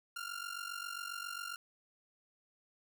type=ring-modulated tone; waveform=sawtooth; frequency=1396.9 Hz; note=F6; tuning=in tune; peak=-34 dBFS; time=0.16-1.56 s; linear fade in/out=2 ms; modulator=23.7 Hz; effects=none